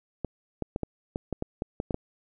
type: clicks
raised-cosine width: 2 ms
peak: -16 dBFS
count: 11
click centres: 0.247 / 0.623 / 0.761 / 0.833 / 1.159 / 1.327 / 1.424 / 1.621 / 1.801 / 1.908 / 1.944 s
effects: none